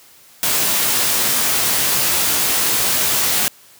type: noise with comb filter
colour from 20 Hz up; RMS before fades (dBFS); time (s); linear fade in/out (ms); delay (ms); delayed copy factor
white; -17; 0.43-3.48; 0; 18; -0.55
effects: white hiss -47 dBFS RMS until 3.79 s + high-pass 80 Hz 12 dB/octave